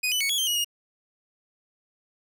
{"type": "tone with pitch steps", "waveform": "sawtooth", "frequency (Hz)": [2491, 2992, 2221, 3354, 3142, 2904, 2860], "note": ["D#7", "F#7", "C#7", "G#7", "G7", "F#7", "F7"], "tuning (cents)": [1, 19, 3, 16, 3, -33, 41], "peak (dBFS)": -20, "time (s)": [0.03, 0.646], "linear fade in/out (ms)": 10, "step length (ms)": 88, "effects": []}